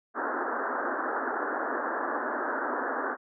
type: band-pass noise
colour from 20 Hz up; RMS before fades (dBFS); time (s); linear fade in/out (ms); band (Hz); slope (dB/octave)
white; -31; 0.14-3.17; 50; 240 to 1700; 96
effects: none